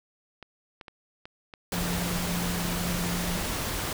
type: clicks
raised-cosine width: 0.3 ms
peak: -26 dBFS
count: 5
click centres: 0.427 / 0.812 / 0.882 / 1.255 / 1.538 s
type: noise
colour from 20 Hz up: pink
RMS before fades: -31 dBFS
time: 1.72-3.93 s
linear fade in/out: 2 ms
type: tone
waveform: sine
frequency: 175.1 Hz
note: F3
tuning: 5 cents sharp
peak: -30 dBFS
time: 1.73-3.37 s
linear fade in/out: 10 ms
effects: none